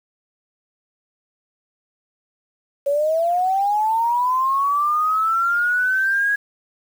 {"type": "linear sweep", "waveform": "sine", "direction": "up", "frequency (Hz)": [554.4, 1661.2], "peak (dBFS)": -16, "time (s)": [2.86, 6.36], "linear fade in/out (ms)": 10, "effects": ["7-bit"]}